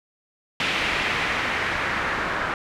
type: noise with low-pass filter sweep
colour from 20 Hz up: white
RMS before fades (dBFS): -25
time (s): 0.6-2.54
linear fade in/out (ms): 2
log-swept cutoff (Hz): 2600 to 1500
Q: 1.8
effects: none